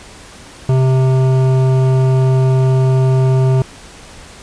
sine tone with hard clipping, 130.81 Hz, C3, in tune, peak -11 dBFS, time 0.69-3.62 s, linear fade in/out 2 ms, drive 13 dB, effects pink hiss -37 dBFS RMS until 4.42 s + resampled to 22050 Hz

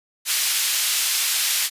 pink high-pass noise, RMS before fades -21 dBFS, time 0.25-1.7 s, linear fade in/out 50 ms, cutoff 2900 Hz, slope 12 dB/octave, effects resampled to 32000 Hz

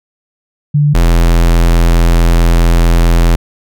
sine / square tone pair in turn, 146.83 / 42.31 Hz, D3 / E1, 0 / +46 cents, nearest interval octave + minor seventh, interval 2154 cents, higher first, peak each -6 dBFS, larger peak neither, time 0.74-0.94 / 0.94-3.36 s, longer second, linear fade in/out 10 ms, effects none

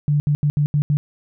sine tone bursts at uneven times, 146.8 Hz, D3, in tune, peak -14 dBFS, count 6, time 0.08-0.2 / 0.27-0.35 / 0.43-0.5 / 0.57-0.66 / 0.74-0.82 / 0.9-0.97 s, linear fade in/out 0 ms, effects none

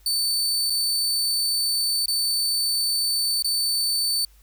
sawtooth tone with dropouts, 4534 Hz, C#8, 38 cents sharp, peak -18 dBFS, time 0.06-4.25 s, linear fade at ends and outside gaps 2 ms, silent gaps 0.699-0.703 / 2.059-2.081 / 3.424-3.445 s, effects added 50 Hz sine -51 dBFS peak until 4.42 s + white hiss -60 dBFS RMS until 4.42 s

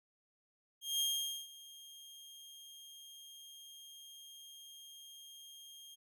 sawtooth tone with ADSR envelope, 3223 Hz, G7, 47 cents sharp, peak -28 dBFS, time 0.81-5.96 s, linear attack 190 ms, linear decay 470 ms, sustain -21 dB, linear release 24 ms, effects none

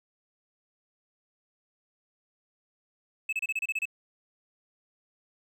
triangle tone bursts, 2600 Hz, E7, 24 cents flat, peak -25 dBFS, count 9, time 3.29-3.855 s, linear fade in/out 5 ms, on 37 ms, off 29 ms, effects none

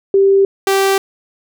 sine / sawtooth tone pair in turn, 392 / 389.7 Hz, G4 / G4, 0 / -10 cents, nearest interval unison, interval 10 cents, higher first, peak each -7 dBFS, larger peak neither, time 0.14-0.45 / 0.67-0.98 s, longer neither, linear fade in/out 2 ms, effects none

